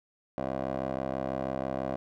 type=tone with band-pass filter; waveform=15% pulse; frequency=66.1 Hz; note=C2; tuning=18 cents sharp; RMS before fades=-33 dBFS; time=0.38-1.96 s; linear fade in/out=0 ms; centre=560 Hz; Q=1.9; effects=none